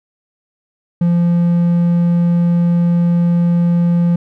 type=tone; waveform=triangle; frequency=172.4 Hz; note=F3; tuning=22 cents flat; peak=-8 dBFS; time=1.01-4.16 s; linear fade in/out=5 ms; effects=none